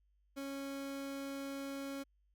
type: tone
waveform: 30% pulse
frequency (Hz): 275.6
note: C#4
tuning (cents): -10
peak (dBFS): -38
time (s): 0.36-2.04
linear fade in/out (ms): 20
effects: added 50 Hz sine -70 dBFS peak until 2.34 s